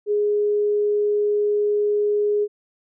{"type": "tone", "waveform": "sine", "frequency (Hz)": 415.3, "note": "G#4", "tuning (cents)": 0, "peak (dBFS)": -17, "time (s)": [0.06, 2.48], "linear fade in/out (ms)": 50, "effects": []}